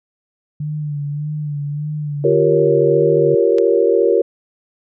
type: tone with vibrato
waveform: sine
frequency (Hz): 147.8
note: D3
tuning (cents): +11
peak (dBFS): -20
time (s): 0.6-3.35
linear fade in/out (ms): 5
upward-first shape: sine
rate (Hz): 1.7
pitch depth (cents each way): 46
type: chord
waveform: sine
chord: G half-diminished seventh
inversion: third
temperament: equal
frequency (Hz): 349.2 / 392 / 466.2 / 554.4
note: F4 / G4 / Bb4 / Db5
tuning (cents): 0 / 0 / 0 / 0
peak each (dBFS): -18 / -16 / -14 / -19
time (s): 2.24-4.22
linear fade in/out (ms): 5
type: click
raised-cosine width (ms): 0.2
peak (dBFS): -14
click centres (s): 3.584
effects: none